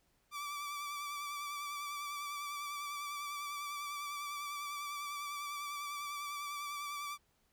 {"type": "tone with vibrato", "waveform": "sawtooth", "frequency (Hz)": 1163, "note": "D6", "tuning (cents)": -17, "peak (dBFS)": -36, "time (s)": [0.31, 7.18], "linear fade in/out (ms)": 50, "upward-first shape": "sine", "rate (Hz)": 10, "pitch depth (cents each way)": 33, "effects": ["pink hiss -75 dBFS RMS until 7.52 s"]}